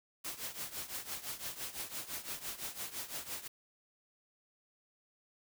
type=noise with tremolo; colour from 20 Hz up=white; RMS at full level=-39 dBFS; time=0.24-3.48 s; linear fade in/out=10 ms; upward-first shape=triangle; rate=5.9 Hz; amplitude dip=85%; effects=none